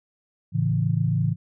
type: chord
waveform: sine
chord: A major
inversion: none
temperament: equal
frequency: 110 / 138.59 / 164.81 Hz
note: A2 / C#3 / E3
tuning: 0 / 0 / 0 cents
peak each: -24 dBFS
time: 0.52-1.36 s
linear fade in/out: 50 ms
effects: none